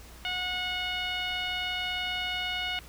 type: tone with low-pass filter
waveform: 10% pulse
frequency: 729 Hz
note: F#5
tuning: 26 cents flat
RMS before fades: -32 dBFS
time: 0.25-2.79 s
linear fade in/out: 0 ms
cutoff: 3000 Hz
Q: 2.5
effects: added 60 Hz sine -48 dBFS peak until 2.88 s + pink hiss -51 dBFS RMS until 2.88 s